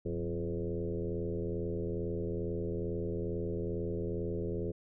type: tone with frequency modulation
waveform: sine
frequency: 261.6 Hz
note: C4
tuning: in tune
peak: -32 dBFS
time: 0.05-4.72 s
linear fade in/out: 10 ms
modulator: 82.3 Hz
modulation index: 2.8
effects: none